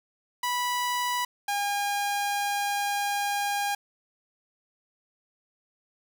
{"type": "tone pair in turn", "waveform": "sawtooth", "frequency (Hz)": [983, 811], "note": ["B5", "G#5"], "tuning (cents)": [-8, -41], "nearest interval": "minor third", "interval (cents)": 333, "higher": "first", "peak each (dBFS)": -22, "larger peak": "neither", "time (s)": [[0.43, 1.25], [1.48, 3.75]], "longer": "second", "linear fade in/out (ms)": 5, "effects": ["8-bit"]}